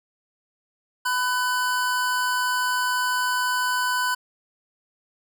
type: tone pair together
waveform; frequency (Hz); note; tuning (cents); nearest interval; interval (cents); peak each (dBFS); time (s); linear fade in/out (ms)
square; 1000 / 1502; B5 / F#6; +21 / +26; perfect fifth; 705; -25; 1.05-4.15; 10
effects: none